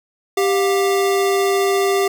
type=tone pair together; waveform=square; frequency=393.4 / 711 Hz; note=G4 / F5; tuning=+6 / +31 cents; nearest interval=minor seventh; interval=1025 cents; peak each=-16 / -23 dBFS; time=0.37-2.08 s; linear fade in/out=5 ms; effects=none